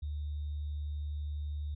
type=tone with sample-and-hold; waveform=sine; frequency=74 Hz; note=D2; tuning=14 cents sharp; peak=-34 dBFS; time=0.02-1.75 s; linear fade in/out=10 ms; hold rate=3675 Hz; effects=resampled to 11025 Hz